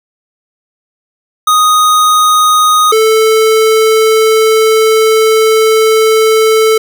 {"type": "tone pair in turn", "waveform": "square", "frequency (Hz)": [1244.5, 440], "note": ["D#6", "A4"], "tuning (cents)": [0, 0], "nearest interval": "octave + tritone", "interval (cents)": 1800, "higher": "first", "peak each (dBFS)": -6, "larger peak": "neither", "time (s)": [[1.47, 2.92], [2.92, 6.78]], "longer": "second", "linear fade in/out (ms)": 5, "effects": []}